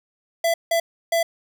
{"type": "tone bursts at uneven times", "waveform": "square", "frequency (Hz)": 669, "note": "E5", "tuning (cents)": 25, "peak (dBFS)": -18, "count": 3, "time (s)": [[0.44, 0.54], [0.71, 0.8], [1.12, 1.23]], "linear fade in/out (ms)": 5, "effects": []}